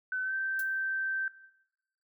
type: tone with pitch glide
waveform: sine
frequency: 1515 to 1556.7 Hz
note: F#6 to G6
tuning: +40 to -13 cents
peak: -30 dBFS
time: 0.12-1.28 s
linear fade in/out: 2 ms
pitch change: +47 cents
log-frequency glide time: 0.22-0.34 s
type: noise with exponential decay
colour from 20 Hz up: violet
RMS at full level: -35 dBFS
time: 0.59-0.68 s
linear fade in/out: 5 ms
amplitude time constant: 18 ms
effects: noise-tail reverb RT60 0.9 s tail -17 dB re dry